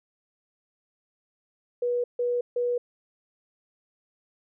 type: tone bursts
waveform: sine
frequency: 486 Hz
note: B4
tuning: 28 cents flat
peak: -23 dBFS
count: 3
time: 1.82-2.78 s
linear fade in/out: 5 ms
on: 220 ms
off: 150 ms
effects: none